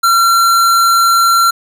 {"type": "tone", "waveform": "square", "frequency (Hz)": 1365, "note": "F6", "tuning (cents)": -40, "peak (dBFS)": -8, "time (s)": [0.03, 1.51], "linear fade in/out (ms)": 10, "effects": []}